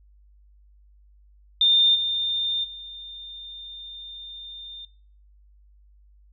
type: tone with level steps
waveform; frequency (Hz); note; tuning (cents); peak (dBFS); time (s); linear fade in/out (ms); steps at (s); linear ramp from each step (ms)
sine; 3614; A7; +46; -15 / -23 / -37; 1.61-4.85; 2; 1.94 / 2.63; 20
effects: noise-tail reverb RT60 0.5 s tail -23 dB re dry + added 50 Hz sine -52 dBFS peak until 6.32 s